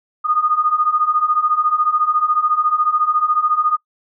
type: beating tone pair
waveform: sine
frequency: 1221 / 1235 Hz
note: D#6 / D#6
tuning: -33 / -13 cents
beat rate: 14 Hz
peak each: -19 / -16 dBFS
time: 0.24-3.77 s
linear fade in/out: 20 ms
effects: noise-tail reverb RT60 0.1 s tail -19 dB re dry

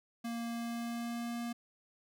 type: tone with pitch glide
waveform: square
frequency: 233.1 to 236.2 Hz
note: A#3 to A#3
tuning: 0 to +23 cents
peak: -37 dBFS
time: 0.24-1.53 s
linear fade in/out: 10 ms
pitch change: +23 cents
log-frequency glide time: 0.47-1.41 s
effects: none

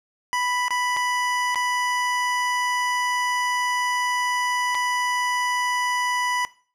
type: tone with dropouts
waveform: 25% pulse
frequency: 987.8 Hz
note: B5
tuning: in tune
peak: -18 dBFS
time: 0.33-6.45 s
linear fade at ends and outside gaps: 0 ms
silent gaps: 0.682-0.706 / 0.965-0.969 / 1.546-1.557 / 4.747-4.751 s
effects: noise-tail reverb RT60 0.4 s tail -18 dB re dry + low-pass 10000 Hz 12 dB/octave

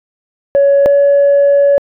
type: tone pair in turn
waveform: sine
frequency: 560 / 565.2 Hz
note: C#5 / C#5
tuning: +18 / +34 cents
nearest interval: unison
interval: 16 cents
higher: second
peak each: -4 dBFS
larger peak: neither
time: 0.55-0.86 / 0.86-1.78 s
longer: second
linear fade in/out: 0 ms
effects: tanh soft clip ceiling -3 dBFS

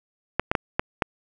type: clicks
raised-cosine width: 0.5 ms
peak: -5 dBFS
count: 5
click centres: 0.396 / 0.515 / 0.552 / 0.795 / 1.022 s
effects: none

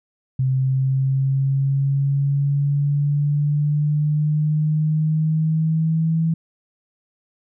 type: exponential sweep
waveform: sine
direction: up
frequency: 130.81 to 163.3 Hz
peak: -16 dBFS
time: 0.39-6.34 s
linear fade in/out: 5 ms
effects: none

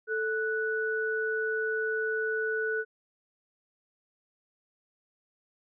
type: tone pair together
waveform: sine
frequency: 440 / 1480 Hz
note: A4 / F#6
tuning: 0 / 0 cents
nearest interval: octave + major sixth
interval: 2100 cents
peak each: -30 / -30 dBFS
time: 0.07-2.85 s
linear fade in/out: 50 ms
effects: none

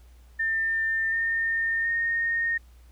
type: tone with pitch steps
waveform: sine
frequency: 1799 / 1822 / 1845.3 Hz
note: A6 / A#6 / A#6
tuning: +38 / -40 / -18 cents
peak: -23 dBFS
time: 0.39-2.58 s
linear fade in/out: 10 ms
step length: 730 ms
effects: added 60 Hz sine -49 dBFS peak until 2.91 s + pink hiss -63 dBFS RMS until 2.91 s

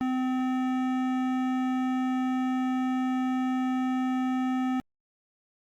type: tone with hard clipping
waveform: sine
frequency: 257 Hz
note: C4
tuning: 31 cents flat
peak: -27 dBFS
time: 0.01-4.8 s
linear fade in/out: 0 ms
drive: 15 dB
effects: Opus 32 kbps

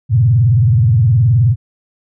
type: tone with vibrato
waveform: sine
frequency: 116 Hz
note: A#2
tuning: 8 cents flat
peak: -7 dBFS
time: 0.09-1.56 s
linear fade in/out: 50 ms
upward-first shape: sine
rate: 19 Hz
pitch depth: 290 cents each way
effects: none

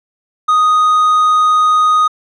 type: tone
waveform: triangle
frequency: 1244.5 Hz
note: D#6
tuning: in tune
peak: -6 dBFS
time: 0.48-2.08 s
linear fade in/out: 10 ms
effects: resampled to 22050 Hz

